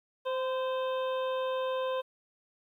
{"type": "harmonic tone with a mistuned harmonic", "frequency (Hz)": 520, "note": "C5", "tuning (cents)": -11, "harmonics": [1, 2, 3, 5, 6, 7], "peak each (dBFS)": [-30, -36, -46, -48, -48, -48], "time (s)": [0.25, 2.02], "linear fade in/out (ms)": 20, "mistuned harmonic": 2, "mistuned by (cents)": -22, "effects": ["11-bit"]}